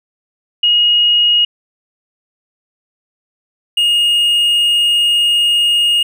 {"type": "tone pair in turn", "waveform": ["sine", "triangle"], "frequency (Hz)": [2880, 2855], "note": ["F#7", "F7"], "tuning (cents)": [-47, 37], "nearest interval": "unison", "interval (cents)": 16, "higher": "first", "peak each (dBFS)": -8, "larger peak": "neither", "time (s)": [[0.63, 1.45], [3.77, 6.03]], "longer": "second", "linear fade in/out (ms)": 5, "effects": []}